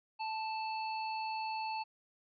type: harmonic tone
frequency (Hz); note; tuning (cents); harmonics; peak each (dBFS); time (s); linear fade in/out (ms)
880; A5; 0; 1 / 3 / 5; -36 / -44 / -47; 0.19-1.84; 20
effects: none